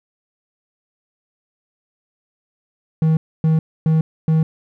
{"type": "tone bursts", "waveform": "triangle", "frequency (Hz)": 159, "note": "D#3", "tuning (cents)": 38, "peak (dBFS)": -10, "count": 4, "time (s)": [3.02, 4.43], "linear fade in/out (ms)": 2, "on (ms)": 150, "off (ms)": 270, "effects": []}